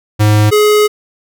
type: tone pair in turn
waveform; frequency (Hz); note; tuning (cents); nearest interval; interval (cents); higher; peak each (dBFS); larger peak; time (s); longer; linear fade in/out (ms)
square; 105.8 / 421; G#2 / G#4; +33 / +24; 2 octaves; 2391; second; -7; neither; 0.19-0.51 / 0.51-0.88; second; 20
effects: none